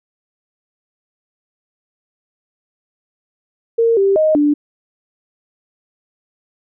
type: tone with pitch steps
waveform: sine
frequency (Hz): 460.1 / 392.6 / 623 / 293.6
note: A#4 / G4 / D#5 / D4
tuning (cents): -23 / +3 / +2 / 0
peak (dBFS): -10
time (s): 3.78-4.54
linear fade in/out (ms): 10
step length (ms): 190
effects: none